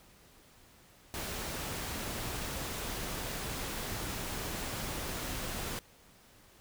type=noise; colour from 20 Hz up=pink; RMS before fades=-38 dBFS; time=1.14-5.79 s; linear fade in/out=0 ms; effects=pink hiss -60 dBFS RMS until 6.6 s